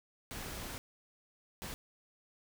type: noise bursts at uneven times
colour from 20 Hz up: pink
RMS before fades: -43 dBFS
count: 2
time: 0.31-0.78 / 1.62-1.74 s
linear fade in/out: 0 ms
effects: none